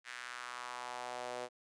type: tone with high-pass filter sweep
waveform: sawtooth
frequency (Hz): 123.47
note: B2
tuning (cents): 0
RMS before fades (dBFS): -44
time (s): 0.04-1.49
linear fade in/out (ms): 50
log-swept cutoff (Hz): 1800 to 520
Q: 2.3
effects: resampled to 22050 Hz